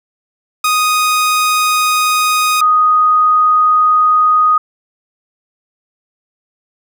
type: tone pair in turn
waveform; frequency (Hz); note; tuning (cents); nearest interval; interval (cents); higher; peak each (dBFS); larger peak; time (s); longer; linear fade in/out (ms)
sawtooth / sine; 1244.5 / 1244.5; D#6 / D#6; 0 / 0; unison; 0; neither; -7; neither; 0.64-2.61 / 2.61-4.58; neither; 5
effects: none